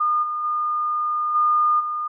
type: tone with level steps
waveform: sine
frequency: 1217 Hz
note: D#6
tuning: 39 cents flat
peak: -17 / -23 / -20 / -15 / -23 dBFS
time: 0-2.08 s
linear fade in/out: 10 ms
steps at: 0.22 / 0.43 / 1.34 / 1.79 s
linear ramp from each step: 20 ms
effects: none